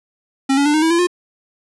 square tone with pitch steps, 270.1 / 282.7 / 295.9 / 309.7 / 324.2 / 339.3 / 355.2 Hz, C#4 / C#4 / D4 / D#4 / E4 / F4 / F4, -45 / +34 / +13 / -8 / -29 / -50 / +29 cents, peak -13 dBFS, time 0.49-1.071 s, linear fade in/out 10 ms, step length 83 ms, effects resampled to 24000 Hz

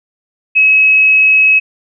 sine tone, 2564 Hz, E7, 49 cents flat, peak -5 dBFS, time 0.55-1.6 s, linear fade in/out 20 ms, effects none

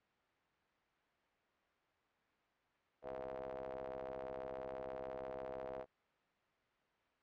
sawtooth ring-modulated tone, 66.1 Hz, C2, 18 cents sharp, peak -37 dBFS, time 3.02-5.86 s, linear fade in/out 50 ms, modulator 569 Hz, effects white hiss -75 dBFS RMS until 7.22 s + low-pass 2000 Hz 12 dB/octave

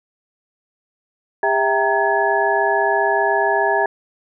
sine tone cluster, 402.8 / 657 / 784 / 927 / 1692 Hz, G4 / E5 / G5 / A#5 / G#6, +47 / -6 / 0 / -10 / +32 cents, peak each -21 dBFS, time 1.43-3.86 s, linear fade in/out 2 ms, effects none

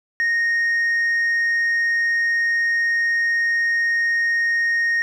sine tone, 1858 Hz, A#6, 6 cents flat, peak -14 dBFS, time 0.2-5.02 s, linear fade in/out 0 ms, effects tanh soft clip ceiling -16 dBFS + 9-bit

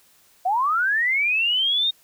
sine linear sweep, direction up, 698.5 to 3729 Hz, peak -18 dBFS, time 0.45-1.91 s, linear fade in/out 10 ms, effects white hiss -57 dBFS RMS until 2.03 s

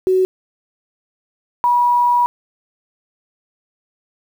sine tone pair in turn, 373.6 / 968.4 Hz, F#4 / B5, +17 / -34 cents, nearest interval octave + major third, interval 1649 cents, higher second, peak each -11 dBFS, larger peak neither, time 0.07-0.25 / 1.64-2.26 s, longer second, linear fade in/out 0 ms, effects 7-bit

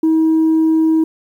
sine tone, 319.6 Hz, D#4, 47 cents sharp, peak -8 dBFS, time 0.03-1.04 s, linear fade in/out 5 ms, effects tanh soft clip ceiling -8 dBFS + 8-bit

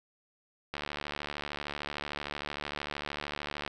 click train, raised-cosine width 0.3 ms, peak -19 dBFS, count 216, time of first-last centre 0.74-3.677 s, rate 73.2 Hz, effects none

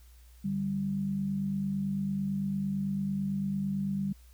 sine tone pair together, 147.05 / 196 Hz, D3 / G3, +3 / 0 cents, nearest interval perfect fourth, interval 497 cents, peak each -37 / -29 dBFS, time 0.44-4.13 s, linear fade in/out 10 ms, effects added 60 Hz sine -52 dBFS peak until 4.33 s + white hiss -64 dBFS RMS until 4.33 s

